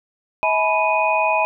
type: tone cluster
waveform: sine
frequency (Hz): 641 / 847 / 988 / 2486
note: E5 / G#5 / B5 / D#7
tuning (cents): -49 / +34 / 0 / -2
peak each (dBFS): -21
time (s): 0.43-1.45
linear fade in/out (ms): 0
effects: none